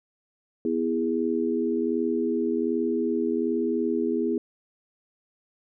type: chord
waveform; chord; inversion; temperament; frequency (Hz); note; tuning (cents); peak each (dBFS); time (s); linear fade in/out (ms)
sine; E major; second; equal with one note detuned; 246.9 / 329.6 / 410.8; B3 / E4 / G#4; 0 / 0 / -19; -27; 0.65-4.38; 2
effects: none